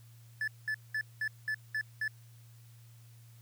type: tone bursts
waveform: triangle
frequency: 1737 Hz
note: A6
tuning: 23 cents flat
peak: -29 dBFS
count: 7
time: 0.41-2.079 s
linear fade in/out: 2 ms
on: 67 ms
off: 200 ms
effects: added 116 Hz sine -53 dBFS peak until 3.41 s + white hiss -65 dBFS RMS until 3.41 s

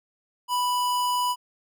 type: tone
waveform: square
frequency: 987.8 Hz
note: B5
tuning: in tune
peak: -23 dBFS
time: 0.48-1.36 s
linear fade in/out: 50 ms
effects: none

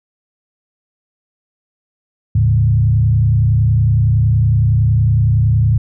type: tone with frequency modulation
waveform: sine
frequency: 110 Hz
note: A2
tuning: in tune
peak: -9 dBFS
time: 2.35-5.78 s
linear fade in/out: 5 ms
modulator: 30.8 Hz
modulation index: 0.97
effects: none

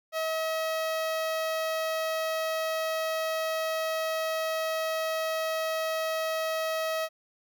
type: tone with notch filter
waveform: sawtooth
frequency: 640 Hz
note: D#5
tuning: 49 cents sharp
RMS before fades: -30 dBFS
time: 0.12-7.09 s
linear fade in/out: 50 ms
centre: 8200 Hz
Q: 1.8
effects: none

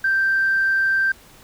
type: tone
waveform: sine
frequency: 1568 Hz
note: G6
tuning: in tune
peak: -15 dBFS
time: 0.04-1.12 s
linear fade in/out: 5 ms
effects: tanh soft clip ceiling -11 dBFS + pink hiss -48 dBFS RMS until 1.43 s

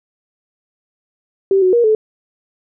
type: tone with pitch steps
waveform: sine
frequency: 388.3 / 369.8 / 474.1 / 433.4 Hz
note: G4 / F#4 / A#4 / A4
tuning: -16 / -1 / +29 / -26 cents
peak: -9 dBFS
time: 1.51-1.95 s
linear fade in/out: 2 ms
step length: 110 ms
effects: none

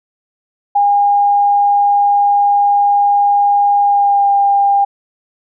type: tone with pitch glide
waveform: sine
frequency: 812 to 801.7 Hz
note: G#5 to G5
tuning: -39 to +39 cents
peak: -8 dBFS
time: 0.75-4.85 s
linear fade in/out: 10 ms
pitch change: -22 cents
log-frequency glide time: 3.81-4.31 s
effects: none

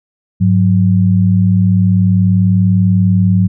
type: tone pair together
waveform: sine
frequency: 102.36 / 182.6 Hz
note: G#2 / F#3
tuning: -25 / -23 cents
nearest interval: minor seventh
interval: 1002 cents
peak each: -10 dBFS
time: 0.4-3.48 s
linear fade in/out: 20 ms
effects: none

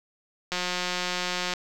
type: click train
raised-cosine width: 0.2 ms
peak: -11 dBFS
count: 184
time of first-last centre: 0.52-1.537 s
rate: 180 Hz
effects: none

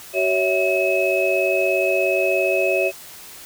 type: tone cluster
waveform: sine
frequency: 378.3 / 557 / 654 / 2570 Hz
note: F#4 / C#5 / E5 / E7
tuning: +38 / +8 / -14 / -45 cents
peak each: -22 dBFS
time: 0.13-2.92 s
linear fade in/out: 50 ms
effects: white hiss -40 dBFS RMS until 3.45 s

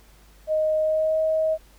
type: tone with pitch glide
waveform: sine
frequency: 622.3 to 633.2 Hz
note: D#5 to D#5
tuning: 0 to +30 cents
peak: -19 dBFS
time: 0.47-1.58 s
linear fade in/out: 50 ms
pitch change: +30 cents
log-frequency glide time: 0.79-1.19 s
effects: added 50 Hz sine -51 dBFS peak until 1.78 s + pink hiss -56 dBFS RMS until 1.78 s

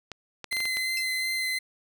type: clicks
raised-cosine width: 0.2 ms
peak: -19 dBFS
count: 7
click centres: 0.117 / 0.443 / 0.527 / 0.568 / 0.604 / 0.655 / 0.77 s
type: tone with vibrato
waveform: 30% pulse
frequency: 2059 Hz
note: C7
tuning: 28 cents flat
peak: -24 dBFS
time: 0.51-1.59 s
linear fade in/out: 10 ms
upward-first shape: sine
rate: 2.8 Hz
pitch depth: 12 cents each way
type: tone with exponential decay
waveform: 20% pulse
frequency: 2637 Hz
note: E7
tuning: in tune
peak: -25 dBFS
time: 0.97-1.06 s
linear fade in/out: 2 ms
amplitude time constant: 18 ms
effects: none

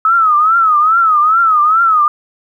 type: tone with vibrato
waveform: sine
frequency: 1280 Hz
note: D#6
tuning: 49 cents sharp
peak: -7 dBFS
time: 0.05-2.08 s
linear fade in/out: 2 ms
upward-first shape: triangle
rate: 2.4 Hz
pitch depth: 150 cents each way
effects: 8-bit

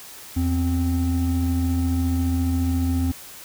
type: tone pair together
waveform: triangle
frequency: 82.41 / 261.6 Hz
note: E2 / C4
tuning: 0 / 0 cents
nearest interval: octave + minor sixth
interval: 2000 cents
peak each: -19 / -21 dBFS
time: 0.36-3.12 s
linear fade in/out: 10 ms
effects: white hiss -41 dBFS RMS until 3.44 s

